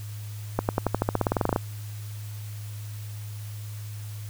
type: accelerating click train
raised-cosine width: 1 ms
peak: -8 dBFS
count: 17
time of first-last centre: 0.59-1.561 s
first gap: 99 ms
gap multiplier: 0.93
effects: added 105 Hz sine -34 dBFS peak until 4.29 s + white hiss -48 dBFS RMS until 4.29 s